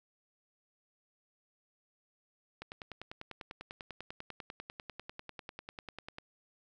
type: click train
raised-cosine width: 0.3 ms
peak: -27 dBFS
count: 37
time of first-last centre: 2.62-6.184 s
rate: 10.1 Hz
effects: none